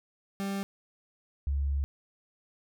40% pulse / sine tone pair in turn, 197 / 69.91 Hz, G3 / C#2, +9 / +15 cents, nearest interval octave + tritone, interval 1794 cents, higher first, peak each -30 / -26 dBFS, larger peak second, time 0.4-0.63 / 1.47-1.84 s, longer second, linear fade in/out 0 ms, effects none

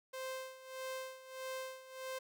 sawtooth tone with tremolo, 522 Hz, C5, 4 cents flat, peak -36 dBFS, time 0.13-2.19 s, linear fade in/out 10 ms, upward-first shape sine, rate 1.6 Hz, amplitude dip 80%, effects none

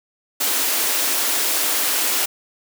white high-pass noise, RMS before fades -20 dBFS, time 0.4-2.26 s, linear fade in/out 10 ms, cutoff 250 Hz, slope 48 dB/octave, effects none

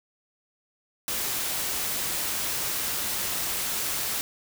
white noise, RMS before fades -29 dBFS, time 1.08-4.21 s, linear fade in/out 0 ms, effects none

